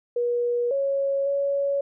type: tone with pitch steps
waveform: sine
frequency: 481.1 / 552 / 560 Hz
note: B4 / C#5 / C#5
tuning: -45 / -7 / +18 cents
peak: -21 dBFS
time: 0.16-1.81 s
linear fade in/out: 5 ms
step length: 550 ms
effects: none